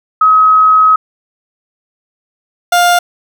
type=tone pair in turn; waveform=sine / 30% pulse; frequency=1273 / 703.4 Hz; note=D#6 / F5; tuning=+39 / +12 cents; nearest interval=minor seventh; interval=1027 cents; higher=first; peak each=-4 dBFS; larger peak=neither; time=0.21-0.96 / 2.72-2.99 s; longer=first; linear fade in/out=5 ms; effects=none